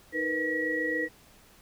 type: tone cluster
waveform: sine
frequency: 313 / 468.6 / 495.9 / 1918 Hz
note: D#4 / A#4 / B4 / A#6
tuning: +10 / +9 / +7 / +49 cents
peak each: -33 / -37 / -34 / -29 dBFS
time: 0.12-1.09 s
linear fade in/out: 50 ms
effects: pink hiss -57 dBFS RMS until 1.61 s